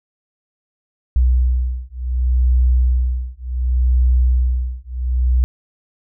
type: beating tone pair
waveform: sine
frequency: 62 / 62.68 Hz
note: B1 / B1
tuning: +7 / +26 cents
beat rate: 0.68 Hz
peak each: -16 dBFS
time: 1.16-5.44 s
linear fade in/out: 0 ms
effects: none